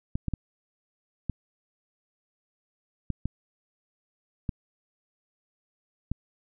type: clicks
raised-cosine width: 5 ms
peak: -16 dBFS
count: 8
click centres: 0.155 / 0.283 / 0.337 / 1.297 / 3.103 / 3.256 / 4.492 / 6.116 s
effects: none